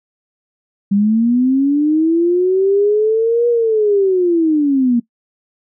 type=linear two-way sweep; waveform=sine; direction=up then down; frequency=196 to 480 to 231.7 Hz; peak=-10 dBFS; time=0.91-5 s; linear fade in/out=10 ms; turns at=3.48 s; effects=noise-tail reverb RT60 0.1 s tail -20 dB re dry